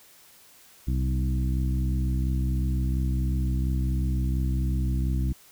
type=harmonic tone with a mistuned harmonic; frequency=64.3 Hz; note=C2; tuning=30 cents flat; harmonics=1 / 2 / 3 / 4 / 5; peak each=-24 / -29 / -34 / -37 / -39 dBFS; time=0.87-5.33 s; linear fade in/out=10 ms; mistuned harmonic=2; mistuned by=+19 cents; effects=white hiss -54 dBFS RMS until 5.51 s